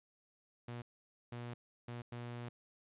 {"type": "tone bursts at uneven times", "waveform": "sawtooth", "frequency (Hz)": 120, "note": "B2", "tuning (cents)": -49, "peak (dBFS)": -39, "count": 4, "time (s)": [[0.68, 0.82], [1.32, 1.54], [1.88, 2.02], [2.12, 2.49]], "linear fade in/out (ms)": 5, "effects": ["resampled to 8000 Hz"]}